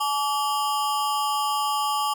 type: ring-modulated tone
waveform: square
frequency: 1001 Hz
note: B5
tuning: 23 cents sharp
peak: -20 dBFS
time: 0-2.14 s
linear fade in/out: 10 ms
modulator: 150 Hz
effects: none